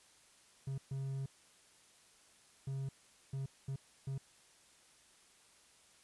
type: tone bursts at uneven times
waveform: triangle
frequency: 135.4 Hz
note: C#3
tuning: 40 cents flat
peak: -35 dBFS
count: 6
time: 0.67-0.78 / 0.91-1.26 / 2.67-2.89 / 3.33-3.46 / 3.68-3.76 / 4.07-4.18 s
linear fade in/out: 5 ms
effects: white hiss -65 dBFS RMS until 6.03 s + resampled to 24000 Hz